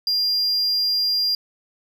triangle tone, 4800 Hz, D8, 37 cents sharp, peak -17 dBFS, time 0.07-1.35 s, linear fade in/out 2 ms, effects none

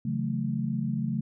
sine chord, F# minor seventh, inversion second, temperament equal with one note detuned, 137.71 / 164.81 / 185 / 220 Hz, C#3 / E3 / F#3 / A3, -11 / 0 / 0 / 0 cents, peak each -31 / -35 / -34 / -30 dBFS, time 0.05-1.21 s, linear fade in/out 5 ms, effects none

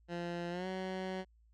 15% pulse tone with pitch glide, 172.8 to 187.35 Hz, F3 to F#3, -18 to +22 cents, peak -31 dBFS, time 0.08-1.25 s, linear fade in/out 50 ms, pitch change +140 cents, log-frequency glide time 0.5-0.67 s, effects added 56 Hz sine -63 dBFS peak until 1.53 s + low-pass 4000 Hz 12 dB/octave

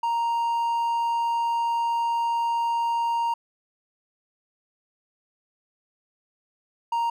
triangle tone pair in turn, 932.3 / 932.3 Hz, A#5 / A#5, 0 / 0 cents, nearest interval unison, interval 0 cents, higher neither, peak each -20 dBFS, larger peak neither, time 0.03-3.34 / 6.92-7.1 s, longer first, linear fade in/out 5 ms, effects none

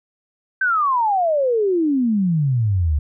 sine exponential sweep, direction down, 1574 to 70.2 Hz, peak -15 dBFS, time 0.61-2.99 s, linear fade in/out 5 ms, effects none

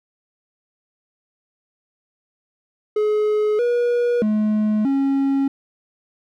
triangle tone with pitch steps, 423.9 / 481.4 / 213.3 / 273.9 Hz, G#4 / B4 / G#3 / C#4, +35 / -44 / +46 / -21 cents, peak -14 dBFS, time 2.96-5.48 s, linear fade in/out 5 ms, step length 630 ms, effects none

